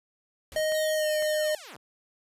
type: noise with exponential decay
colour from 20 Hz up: pink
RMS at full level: -43 dBFS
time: 0.52-0.86 s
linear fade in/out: 0 ms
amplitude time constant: 72 ms
type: tone with pitch glide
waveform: square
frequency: 622.3 to 612.3 Hz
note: D#5 to D#5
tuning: 0 to -28 cents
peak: -25 dBFS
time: 0.56-1.55 s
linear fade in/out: 2 ms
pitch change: -28 cents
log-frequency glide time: 0.95-1.05 s
type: clicks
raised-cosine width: 0.3 ms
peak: -26 dBFS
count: 2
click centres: 0.721 / 1.224 s
type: linear sweep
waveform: 5% pulse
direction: down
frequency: 3944 to 80.5 Hz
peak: -32 dBFS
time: 0.74-1.77 s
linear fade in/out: 10 ms
effects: resampled to 32000 Hz